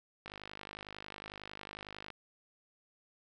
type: click train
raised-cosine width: 0.3 ms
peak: -28 dBFS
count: 95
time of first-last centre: 0.26-2.103 s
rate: 51 Hz
effects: none